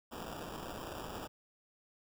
white noise with sample-and-hold, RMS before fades -44 dBFS, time 0.11-1.28 s, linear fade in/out 20 ms, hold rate 2100 Hz, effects none

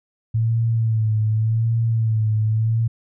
sine tone with vibrato, 111.5 Hz, A2, 23 cents sharp, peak -16 dBFS, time 0.34-2.88 s, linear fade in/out 10 ms, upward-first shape sine, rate 0.87 Hz, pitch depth 52 cents each way, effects none

